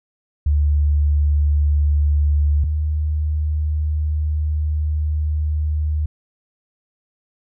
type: tone pair in turn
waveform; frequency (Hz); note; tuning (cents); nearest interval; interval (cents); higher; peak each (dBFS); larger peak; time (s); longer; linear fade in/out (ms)
sine; 73.5 / 76.09; D2 / D#2; +2 / -38; minor second; 60; second; -13 / -17; first; 0.46-2.64 / 2.64-6.06; second; 5
effects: none